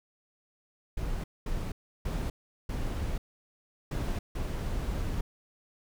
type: noise bursts at uneven times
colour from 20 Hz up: brown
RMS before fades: -32 dBFS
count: 6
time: 0.97-1.24 / 1.46-1.72 / 2.05-2.3 / 2.69-3.18 / 3.91-4.19 / 4.35-5.21 s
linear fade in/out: 5 ms
effects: none